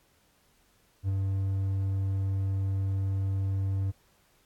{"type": "tone with ADSR envelope", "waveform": "triangle", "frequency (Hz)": 96.9, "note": "G2", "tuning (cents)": -20, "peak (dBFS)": -22, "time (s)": [1.03, 3.92], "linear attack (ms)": 54, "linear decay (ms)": 21, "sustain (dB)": -2, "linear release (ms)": 23, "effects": ["pink hiss -66 dBFS RMS until 4.45 s", "AAC 64 kbps"]}